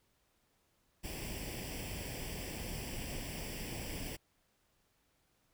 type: noise with comb filter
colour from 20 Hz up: pink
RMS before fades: -42 dBFS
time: 1.03-4.17 s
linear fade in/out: 20 ms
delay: 0.38 ms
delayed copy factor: +0.75
effects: pink hiss -75 dBFS RMS until 5.53 s